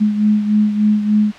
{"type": "beating tone pair", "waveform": "sine", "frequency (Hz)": [210.4, 213.8], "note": ["G#3", "A3"], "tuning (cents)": [23, -49], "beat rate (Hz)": 3.4, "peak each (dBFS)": [-12, -19], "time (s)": [0, 1.32], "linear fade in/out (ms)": 20, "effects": ["white hiss -37 dBFS RMS until 1.38 s", "low-pass 3000 Hz 12 dB/octave"]}